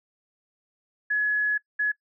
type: tone bursts at uneven times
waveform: sine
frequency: 1693 Hz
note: G#6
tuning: 33 cents sharp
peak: -21 dBFS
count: 2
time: 1.1-1.58 / 1.79-1.92 s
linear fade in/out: 10 ms
effects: noise-tail reverb RT60 0.1 s tail -24 dB re dry